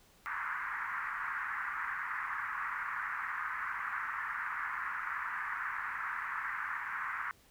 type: band-pass noise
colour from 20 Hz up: white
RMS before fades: -38 dBFS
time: 0.26-7.31 s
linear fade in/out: 0 ms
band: 1000 to 1900 Hz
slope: 48 dB/octave
effects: pink hiss -64 dBFS RMS until 7.5 s